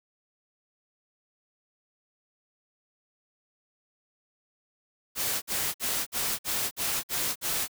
white noise bursts, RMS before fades -29 dBFS, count 8, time 5.15-7.681 s, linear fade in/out 50 ms, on 270 ms, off 53 ms, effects none

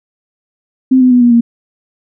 sine tone with pitch steps, 260 / 253.3 / 246.8 / 240.5 / 234.3 Hz, C4 / B3 / B3 / B3 / A#3, -11 / +44 / -1 / -46 / +9 cents, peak -4 dBFS, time 0.91-1.41 s, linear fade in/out 10 ms, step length 100 ms, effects none

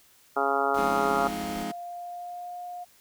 harmonic tone, 138.59 Hz, C#3, in tune, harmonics 2 / 3 / 4 / 5 / 6 / 7 / 8 / 9 / 10, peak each -37 / -30 / -34 / -29 / -29 / -35 / -35 / -30 / -31 dBFS, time 0.36-1.28 s, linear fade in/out 10 ms
pink noise, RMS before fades -43 dBFS, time 0.74-1.64 s, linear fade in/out 5 ms
sawtooth chord, F minor seventh, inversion none, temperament just, 174.61 / 209.5 / 261.9 / 314.3 Hz, F3 / Ab3 / C4 / Eb4, 0 / +15 / +2 / +18 cents, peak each -37 / -31 / -34 / -33 dBFS, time 0.77-1.72 s, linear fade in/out 10 ms
sine tone with pitch glide, 698.5 to 711.5 Hz, F5 to F5, 0 to +32 cents, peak -35 dBFS, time 1.14-2.85 s, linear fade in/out 20 ms, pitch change +32 cents, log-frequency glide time 1.74-2.59 s
effects white hiss -59 dBFS RMS until 3 s

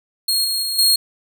sawtooth tone with level steps, 4268 Hz, C8, 34 cents sharp, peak -13 / -16 / -18 / -9 dBFS, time 0.28-0.96 s, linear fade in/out 5 ms, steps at 0.44 / 0.62 / 0.78 s, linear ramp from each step 10 ms, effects none

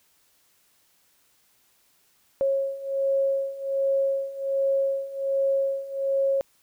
sine beating tone pair, 545 / 546.3 Hz, C#5 / C#5, -29 / -25 cents, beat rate 1.3 Hz, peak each -27 / -24 dBFS, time 2.41-6.41 s, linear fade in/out 0 ms, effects white hiss -64 dBFS RMS until 6.62 s

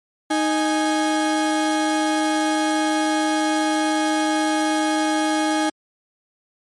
35% pulse tone pair together, 310.9 / 831 Hz, D#4 / G#5, -1 / +1 cents, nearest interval octave + perfect fourth, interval 1702 cents, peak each -18 / -21 dBFS, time 0.3-5.7 s, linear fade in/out 10 ms, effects MP3 48 kbps

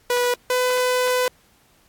sawtooth tone pair in turn, 489.9 / 501.9 Hz, B4 / B4, -14 / +28 cents, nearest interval unison, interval 42 cents, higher second, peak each -14 dBFS, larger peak neither, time 0.1-0.34 / 0.5-1.28 s, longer second, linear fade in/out 2 ms, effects pink hiss -58 dBFS RMS until 1.88 s + AAC 64 kbps

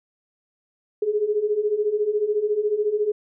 sine beating tone pair, 410 / 424 Hz, G#4 / G#4, -22 / +36 cents, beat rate 14 Hz, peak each -25 / -21 dBFS, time 1.02-3.12 s, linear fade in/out 5 ms, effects none

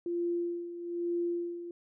sine tone with tremolo, 345.5 Hz, F4, 19 cents flat, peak -28 dBFS, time 0.06-1.71 s, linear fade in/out 2 ms, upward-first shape sine, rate 1.1 Hz, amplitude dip 70%, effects none

